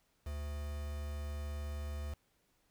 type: tone with quantisation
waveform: triangle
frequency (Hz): 73.42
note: D2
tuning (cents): 0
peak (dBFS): -36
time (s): 0.26-2.14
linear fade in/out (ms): 5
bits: 8
effects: pink hiss -75 dBFS RMS until 2.7 s